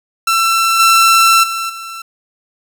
sawtooth tone with level steps, 1342 Hz, E6, 31 cents sharp, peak -7 / -3 / -14 / -22 dBFS, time 0.27-2.02 s, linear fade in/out 5 ms, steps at 0.79 / 1.43 / 1.69 s, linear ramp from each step 10 ms, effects none

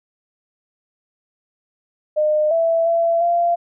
sine tone with pitch steps, 609 / 662 / 672 / 689 Hz, D#5 / E5 / E5 / F5, -37 / +7 / +33 / -24 cents, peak -14 dBFS, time 2.16-3.56 s, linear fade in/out 20 ms, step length 350 ms, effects none

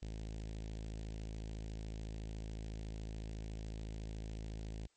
sawtooth tone with notch filter, 53.9 Hz, A1, 35 cents flat, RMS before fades -44 dBFS, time 0.02-4.87 s, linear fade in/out 5 ms, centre 1200 Hz, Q 0.58, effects white hiss -75 dBFS RMS until 4.96 s + MP3 32 kbps

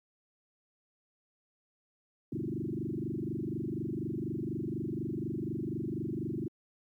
sine tone with frequency modulation, 231.4 Hz, A#3, 13 cents flat, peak -32 dBFS, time 2.32-6.48 s, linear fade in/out 5 ms, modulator 24.1 Hz, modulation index 5.4, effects high-pass 100 Hz 12 dB/octave + 12-bit

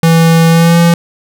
square tone with pitch glide, 164.81 to 169.84 Hz, E3 to F3, 0 to -48 cents, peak -5 dBFS, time 0.03-0.94 s, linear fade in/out 2 ms, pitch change +52 cents, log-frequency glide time 0.49-0.79 s, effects none

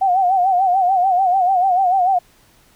sine tone with vibrato, 744 Hz, F#5, 9 cents sharp, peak -12 dBFS, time 0.01-2.19 s, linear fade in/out 10 ms, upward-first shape sine, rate 6.8 Hz, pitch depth 93 cents each way, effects pink hiss -53 dBFS RMS until 2.75 s

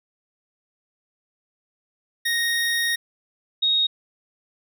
25% pulse / sine tone pair in turn, 1864.7 / 3749 Hz, A#6 / A#7, 0 / +9 cents, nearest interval octave, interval 1209 cents, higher second, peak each -17 dBFS, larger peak neither, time 2.25-2.96 / 3.62-3.87 s, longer first, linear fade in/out 10 ms, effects none

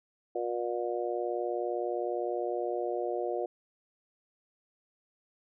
harmonic tone, 119.7 Hz, A#2, 46 cents sharp, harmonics 3 / 4 / 5 / 6, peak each -34 / -35 / -36 / -37 dBFS, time 0.35-3.46 s, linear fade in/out 5 ms, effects none

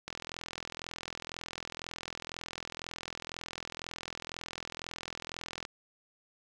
click train, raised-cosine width 0.2 ms, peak -21 dBFS, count 235, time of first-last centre 0.08-5.651 s, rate 42 Hz, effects none

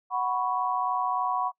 sine chord, F# suspended fourth, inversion none, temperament just, 740 / 986.7 / 1110 Hz, F#5 / B5 / C#6, 0 / -2 / +2 cents, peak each -29 dBFS, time 0.1-1.52 s, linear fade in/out 50 ms, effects noise-tail reverb RT60 0.1 s tail -25 dB re dry

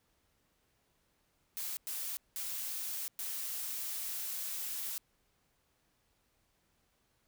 blue noise bursts at uneven times, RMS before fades -39 dBFS, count 4, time 1.57-1.77 / 1.87-2.17 / 2.36-3.08 / 3.19-4.98 s, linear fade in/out 0 ms, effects pink hiss -75 dBFS RMS until 7.27 s

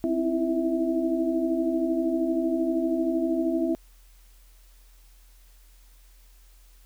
sine tone cluster, 262.4 / 319.9 / 332.7 / 655 Hz, C4 / D#4 / E4 / E5, +5 / +48 / +16 / -11 cents, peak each -28 / -32 / -25 / -31 dBFS, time 0.04-3.75 s, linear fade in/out 0 ms, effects added 42 Hz sine -51 dBFS peak until 6.85 s + white hiss -61 dBFS RMS until 6.85 s

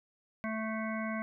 harmonic tone, 220 Hz, A3, in tune, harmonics 1 / 3 / 5 / 7 / 9 / 10, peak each -35 / -40 / -42 / -43 / -45 / -45 dBFS, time 0.44-1.22 s, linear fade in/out 0 ms, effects none

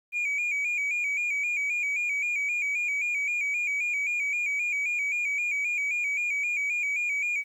sine tone with vibrato, 2349 Hz, D7, in tune, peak -23 dBFS, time 0.12-7.44 s, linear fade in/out 50 ms, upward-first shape square, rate 3.8 Hz, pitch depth 56 cents each way, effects tanh soft clip ceiling -24 dBFS + 10-bit

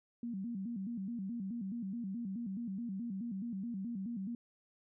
sine tone with vibrato, 213.1 Hz, G#3, 45 cents sharp, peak -37 dBFS, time 0.23-4.35 s, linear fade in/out 2 ms, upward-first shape square, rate 4.7 Hz, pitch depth 180 cents each way, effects none

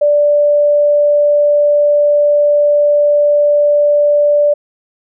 sine tone, 586 Hz, D5, 4 cents flat, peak -7 dBFS, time 0.01-4.54 s, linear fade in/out 10 ms, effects none

